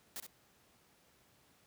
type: noise with echo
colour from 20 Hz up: white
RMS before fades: -43 dBFS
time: 0.16-0.2 s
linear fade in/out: 0 ms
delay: 65 ms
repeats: 1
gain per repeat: -7 dB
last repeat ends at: 0.265 s
effects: pink hiss -68 dBFS RMS until 1.66 s + high-pass 80 Hz 12 dB/octave